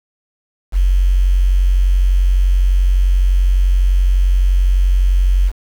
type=tone with quantisation; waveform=sine; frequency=45.85 Hz; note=F#1; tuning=15 cents flat; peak=-9 dBFS; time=0.72-5.52 s; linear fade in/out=50 ms; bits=6; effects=none